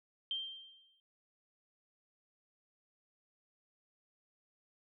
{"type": "tone with exponential decay", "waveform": "sine", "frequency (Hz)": 3156, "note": "G7", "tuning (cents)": 11, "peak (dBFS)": -33, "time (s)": [0.31, 1], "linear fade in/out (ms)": 1, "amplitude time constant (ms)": 150, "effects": []}